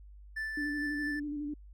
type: tone with tremolo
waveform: triangle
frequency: 1760 Hz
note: A6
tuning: in tune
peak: -31 dBFS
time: 0.36-1.2 s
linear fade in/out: 10 ms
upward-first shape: triangle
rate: 4.6 Hz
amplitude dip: 35%
type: tone with vibrato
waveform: sine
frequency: 293.7 Hz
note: D4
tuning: in tune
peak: -34 dBFS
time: 0.57-1.54 s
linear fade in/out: 5 ms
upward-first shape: square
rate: 12 Hz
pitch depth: 30 cents each way
effects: added 50 Hz sine -49 dBFS peak until 1.73 s